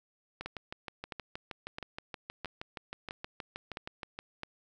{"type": "two click trains", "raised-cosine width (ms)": 0.3, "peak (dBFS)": [-22, -23], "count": [7, 25], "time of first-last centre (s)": [[0.46, 4.434], [0.41, 4.19]], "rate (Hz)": [1.51, 6.35], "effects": []}